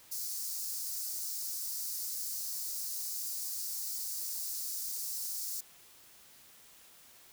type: high-pass noise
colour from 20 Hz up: white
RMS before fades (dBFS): -38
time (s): 0.11-5.61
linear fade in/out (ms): 10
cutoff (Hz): 4500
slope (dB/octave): 48
effects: white hiss -58 dBFS RMS until 7.32 s